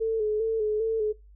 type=tone with vibrato; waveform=sine; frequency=436.3 Hz; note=A4; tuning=15 cents flat; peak=-23 dBFS; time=0-1.13 s; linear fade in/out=20 ms; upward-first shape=square; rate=2.5 Hz; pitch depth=42 cents each way; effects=noise-tail reverb RT60 0.3 s tail -25 dB re dry + added 50 Hz sine -49 dBFS peak until 1.35 s